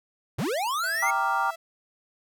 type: linear sweep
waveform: square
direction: up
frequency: 86 to 2208 Hz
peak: -26 dBFS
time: 0.38-1.11 s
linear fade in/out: 10 ms
type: tone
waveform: sawtooth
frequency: 660 Hz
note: E5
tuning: 2 cents sharp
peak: -34 dBFS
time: 0.83-1.56 s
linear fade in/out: 10 ms
type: chord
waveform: sine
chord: G minor seventh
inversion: none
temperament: equal with one note detuned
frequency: 784 / 932.3 / 1178.1 / 1396.9 Hz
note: G5 / Bb5 / D6 / F6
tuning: 0 / 0 / +5 / 0 cents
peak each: -28 dBFS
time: 1.02-1.51 s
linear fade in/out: 10 ms
effects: none

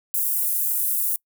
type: high-pass noise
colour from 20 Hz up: pink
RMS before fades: -23 dBFS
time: 0.14-1.16 s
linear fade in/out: 0 ms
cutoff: 11000 Hz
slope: 24 dB/octave
effects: noise-tail reverb RT60 0.1 s tail -26 dB re dry

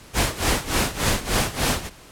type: noise with tremolo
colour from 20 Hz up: pink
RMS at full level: -19 dBFS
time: 0.13-1.9 s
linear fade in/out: 50 ms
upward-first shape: sine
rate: 3.4 Hz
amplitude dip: 85%
effects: pink hiss -46 dBFS RMS until 2.11 s + low-pass 12000 Hz 12 dB/octave

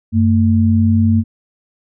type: tone pair together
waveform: sine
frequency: 94.7 / 225.2 Hz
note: F#2 / A3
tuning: +41 / +40 cents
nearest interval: octave + minor third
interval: 1499 cents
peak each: -12 dBFS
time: 0.12-1.24 s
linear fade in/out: 50 ms
effects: none

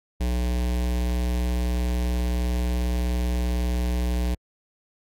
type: tone with notch filter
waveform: square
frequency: 60.8 Hz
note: B1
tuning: 26 cents flat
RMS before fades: -24 dBFS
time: 0.2-4.35 s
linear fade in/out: 10 ms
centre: 1300 Hz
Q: 1.7
effects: AAC 64 kbps

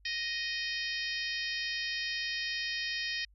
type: harmonic tone with a mistuned harmonic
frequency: 622.3 Hz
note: D#5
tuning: in tune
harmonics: 3 / 4 / 5 / 6 / 7 / 8 / 9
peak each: -37 / -39 / -42 / -43 / -42 / -41 / -44 dBFS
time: 0.05-3.25 s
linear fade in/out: 5 ms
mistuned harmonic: 9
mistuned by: -17 cents
effects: added 50 Hz sine -59 dBFS peak until 3.34 s

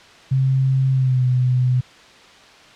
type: tone with pitch glide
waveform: sine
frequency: 132.9 to 126.31 Hz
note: C3 to B2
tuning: +27 to +39 cents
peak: -14 dBFS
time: 0.31-1.81 s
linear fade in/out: 10 ms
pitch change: -88 cents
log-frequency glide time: 0.91-1.25 s
effects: white hiss -45 dBFS RMS until 2.75 s + low-pass 4000 Hz 12 dB/octave

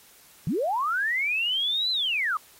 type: linear two-way sweep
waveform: sine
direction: up then down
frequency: 127 to 4095 to 1148 Hz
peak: -23 dBFS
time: 0.47-2.37 s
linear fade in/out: 2 ms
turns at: 1.91 s
effects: white hiss -54 dBFS RMS until 2.59 s + AAC 48 kbps

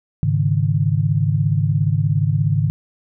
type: chord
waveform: sine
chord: Ab suspended fourth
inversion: none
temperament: equal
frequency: 103.83 / 138.59 / 155.56 Hz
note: Ab2 / Db3 / Eb3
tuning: 0 / 0 / 0 cents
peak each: -19 dBFS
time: 0.23-2.7 s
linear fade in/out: 0 ms
effects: none

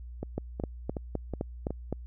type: two click trains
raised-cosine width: 2 ms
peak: -17 / -20 dBFS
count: 7 / 5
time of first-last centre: 0.38-1.926 / 0.23-1.706 s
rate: 3.88 / 2.71 Hz
effects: added 60 Hz sine -40 dBFS peak until 2.06 s

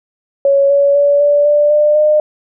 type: tone with pitch steps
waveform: sine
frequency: 556 / 564.1 / 572.3 / 580.6 / 589.1 / 597.6 / 606.3 Hz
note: C#5 / C#5 / D5 / D5 / D5 / D5 / D#5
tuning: +5 / +30 / -45 / -20 / +5 / +30 / -45 cents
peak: -7 dBFS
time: 0.45-2.2 s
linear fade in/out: 2 ms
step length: 250 ms
effects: none

